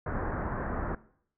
pink low-pass noise, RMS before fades -33 dBFS, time 0.06-0.95 s, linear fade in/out 5 ms, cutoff 1700 Hz, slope 48 dB/octave, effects noise-tail reverb RT60 0.6 s tail -18 dB re dry

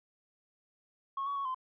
sine tone with pitch steps, 1093 / 1125 / 1109 / 1033 Hz, C#6 / C#6 / C#6 / C6, -25 / +25 / 0 / -22 cents, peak -31 dBFS, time 1.17-1.546 s, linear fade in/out 5 ms, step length 94 ms, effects tanh soft clip ceiling -29 dBFS

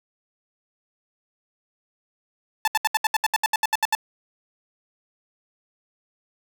sawtooth tone bursts, 878 Hz, A5, 4 cents flat, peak -14 dBFS, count 14, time 2.65-3.951 s, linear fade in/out 2 ms, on 27 ms, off 71 ms, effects none

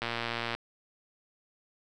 click train, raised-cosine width 0.3 ms, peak -16 dBFS, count 63, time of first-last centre 0.02-0.55 s, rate 117 Hz, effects none

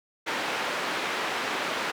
white band-pass noise, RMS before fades -30 dBFS, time 0.26-1.92 s, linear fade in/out 20 ms, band 270 to 2200 Hz, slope 12 dB/octave, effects none

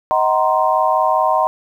sine chord, C half-diminished seventh, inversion first, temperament just, 627.9 / 753.5 / 941.9 / 1046.5 Hz, Eb5 / Gb5 / Bb5 / C6, +16 / +31 / +18 / 0 cents, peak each -18 dBFS, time 0.11-1.47 s, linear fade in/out 0 ms, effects 8-bit

